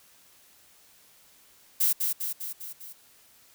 violet noise with echo, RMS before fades -23 dBFS, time 1.8-1.93 s, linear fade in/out 10 ms, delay 200 ms, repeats 5, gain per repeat -4 dB, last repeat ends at 2.93 s, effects white hiss -58 dBFS RMS until 3.54 s

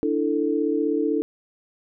sine chord, D suspended second, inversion none, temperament equal with one note detuned, 293.7 / 329.6 / 442.3 Hz, D4 / E4 / A4, 0 / 0 / +9 cents, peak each -24 / -25 / -24 dBFS, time 0.03-1.22 s, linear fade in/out 0 ms, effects none

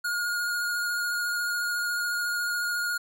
square tone with vibrato, 1432 Hz, F6, 43 cents sharp, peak -27 dBFS, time 0.04-2.98 s, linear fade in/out 10 ms, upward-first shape triangle, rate 14 Hz, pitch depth 18 cents each way, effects none

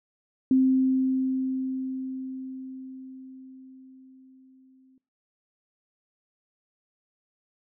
sine tone with exponential decay, 261.6 Hz, C4, in tune, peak -16 dBFS, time 0.51-4.98 s, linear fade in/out 2 ms, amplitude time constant 970 ms, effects noise-tail reverb RT60 0.4 s tail -22 dB re dry

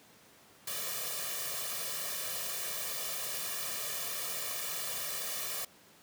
white noise with comb filter, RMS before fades -37 dBFS, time 0.67-5.65 s, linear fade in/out 5 ms, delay 1.7 ms, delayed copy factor +1, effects pink hiss -59 dBFS RMS until 6.02 s + high-pass 150 Hz 12 dB/octave

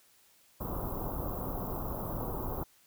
pink band-stop noise, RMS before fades -36 dBFS, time 0.6-2.64 s, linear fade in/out 10 ms, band 1200 to 13000 Hz, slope 48 dB/octave, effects white hiss -64 dBFS RMS until 2.86 s

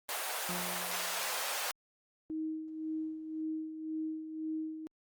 pink high-pass noise, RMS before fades -36 dBFS, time 0.09-1.71 s, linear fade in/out 0 ms, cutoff 580 Hz, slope 24 dB/octave
sawtooth tone with exponential decay, 178.8 Hz, F3, 41 cents sharp, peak -33 dBFS, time 0.49-1.64 s, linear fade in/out 0 ms, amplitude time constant 250 ms
sine tone with tremolo, 315.1 Hz, D#4, 22 cents sharp, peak -33 dBFS, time 2.3-4.87 s, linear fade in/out 0 ms, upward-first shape sine, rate 1.9 Hz, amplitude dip 60%
effects Opus 24 kbps

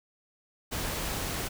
pink noise, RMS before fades -33 dBFS, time 0.71-1.49 s, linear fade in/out 20 ms, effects none

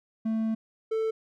triangle tone pair in turn, 222 / 443 Hz, A3 / A4, +16 / +12 cents, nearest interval octave, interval 1196 cents, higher second, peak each -23 dBFS, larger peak neither, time 0.25-0.55 / 0.91-1.11 s, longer first, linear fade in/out 10 ms, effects none

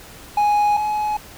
triangle tone pair in turn, 830.6 / 844.6 Hz, G#5 / G#5, 0 / +29 cents, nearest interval unison, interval 29 cents, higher second, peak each -12 / -17 dBFS, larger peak first, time 0.37-0.77 / 0.77-1.17 s, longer neither, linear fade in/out 5 ms, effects pink hiss -41 dBFS RMS until 1.37 s

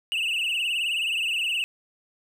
triangle tone with vibrato, 2761 Hz, F7, 20 cents flat, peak -22 dBFS, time 0.12-1.64 s, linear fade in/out 0 ms, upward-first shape triangle, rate 19 Hz, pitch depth 140 cents each way, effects none

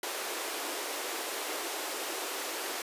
pink high-pass noise, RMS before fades -36 dBFS, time 0.03-2.82 s, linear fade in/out 2 ms, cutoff 310 Hz, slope 48 dB/octave, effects resampled to 32000 Hz

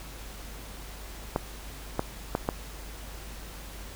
clicks, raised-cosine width 1 ms, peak -11 dBFS, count 4, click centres 1.361 / 1.994 / 2.351 / 2.489 s, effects added 50 Hz sine -42 dBFS peak until 3.95 s + pink hiss -45 dBFS RMS until 3.95 s

